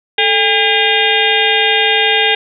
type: harmonic tone with a mistuned harmonic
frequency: 404.6 Hz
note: G#4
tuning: 45 cents flat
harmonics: 1 / 2 / 4 / 5 / 6 / 7 / 8 / 9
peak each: -18 / -18 / -18 / -18 / -18 / -18 / -18 / -18 dBFS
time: 0.18-2.35 s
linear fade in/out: 5 ms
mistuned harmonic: 1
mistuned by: +140 cents
effects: none